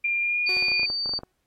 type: tone with pitch glide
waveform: sine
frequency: 2395 to 2435 Hz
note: D7 to D#7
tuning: +33 to -38 cents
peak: -22 dBFS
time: 0.04-0.86 s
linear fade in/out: 5 ms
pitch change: +29 cents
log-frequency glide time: 0.22-0.4 s
type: tone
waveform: sine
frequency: 4600 Hz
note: D8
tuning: 37 cents flat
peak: -25 dBFS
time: 0.46-1.19 s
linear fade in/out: 10 ms
type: tone with exponential decay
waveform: sawtooth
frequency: 370 Hz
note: F#4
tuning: in tune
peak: -30 dBFS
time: 0.49-1.32 s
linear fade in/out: 1 ms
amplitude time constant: 180 ms
type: clicks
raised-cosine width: 1 ms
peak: -24 dBFS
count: 12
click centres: 0.568 / 0.625 / 0.684 / 0.718 / 0.796 / 0.832 / 0.901 / 1.059 / 1.093 / 1.137 / 1.19 / 1.234 s
effects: pink hiss -75 dBFS RMS until 1.46 s + AAC 48 kbps